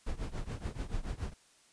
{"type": "noise with tremolo", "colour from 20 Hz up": "brown", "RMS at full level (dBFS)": -33, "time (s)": [0.06, 1.34], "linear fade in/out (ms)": 10, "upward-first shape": "triangle", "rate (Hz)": 7, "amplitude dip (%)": 95, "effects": ["white hiss -64 dBFS RMS until 1.72 s", "resampled to 22050 Hz"]}